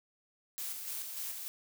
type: noise with tremolo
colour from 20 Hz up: blue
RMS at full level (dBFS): -39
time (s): 0.58-1.48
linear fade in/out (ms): 0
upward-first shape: square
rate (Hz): 3.4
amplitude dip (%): 35
effects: none